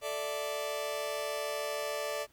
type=chord; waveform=sawtooth; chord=A suspended fourth; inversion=none; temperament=just; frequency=440 / 586.7 / 660 Hz; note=A4 / D5 / E5; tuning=0 / -2 / +2 cents; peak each=-36 / -31 / -37 dBFS; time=0.01-2.27 s; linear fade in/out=50 ms; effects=pink hiss -66 dBFS RMS until 2.32 s